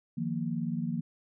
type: chord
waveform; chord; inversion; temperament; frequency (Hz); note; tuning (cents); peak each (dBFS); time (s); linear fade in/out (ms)
sine; Eb suspended second; none; just; 155.56 / 175.01 / 233.3; Eb3 / F3 / Bb3; 0 / +4 / +2; -35 / -34 / -33; 0.17-1.01; 10
effects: none